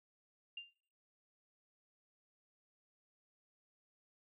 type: tone with exponential decay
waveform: sine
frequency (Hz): 2794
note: F7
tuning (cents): 0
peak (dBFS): -40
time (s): 0.57-0.73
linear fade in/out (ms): 5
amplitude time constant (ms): 34
effects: noise-tail reverb RT60 0.6 s tail -22 dB re dry